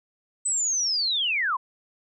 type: linear sweep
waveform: sine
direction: down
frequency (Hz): 8160 to 959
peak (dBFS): -22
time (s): 0.45-1.57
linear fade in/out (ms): 10
effects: none